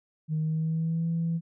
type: tone with pitch glide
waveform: sine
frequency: 155.9 to 166.13 Hz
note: D#3 to E3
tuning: +4 to +14 cents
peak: -24 dBFS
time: 0.28-1.41 s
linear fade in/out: 50 ms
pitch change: +110 cents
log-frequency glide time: 0.38-1.07 s
effects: tanh soft clip ceiling -21 dBFS